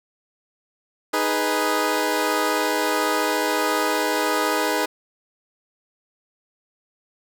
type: chord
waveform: 15% pulse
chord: G# minor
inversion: second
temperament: equal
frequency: 311.1 / 415.3 / 493.9 Hz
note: D#4 / G#4 / B4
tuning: 0 / 0 / 0 cents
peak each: -18 dBFS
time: 1.13-4.86 s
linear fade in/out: 10 ms
effects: none